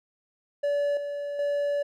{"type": "tone with level steps", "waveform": "triangle", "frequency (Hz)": 575, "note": "D5", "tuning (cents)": -37, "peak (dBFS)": [-21, -28, -22], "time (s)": [0.63, 1.83], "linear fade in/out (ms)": 10, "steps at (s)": [0.97, 1.39], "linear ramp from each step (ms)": 2, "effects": []}